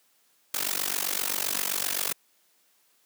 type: noise with amplitude modulation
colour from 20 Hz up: white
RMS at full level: -25 dBFS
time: 0.54-2.13 s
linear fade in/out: 5 ms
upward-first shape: sine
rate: 47.7 Hz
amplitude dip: 95%
effects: white hiss -66 dBFS RMS until 3.05 s + high-pass 200 Hz 12 dB/octave